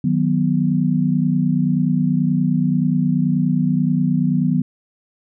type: chord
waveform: sine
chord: B major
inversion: first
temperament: equal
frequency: 155.56 / 185 / 246.9 Hz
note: D#3 / F#3 / B3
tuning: 0 / 0 / 0 cents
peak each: -19 dBFS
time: 0.04-4.62 s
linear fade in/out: 5 ms
effects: none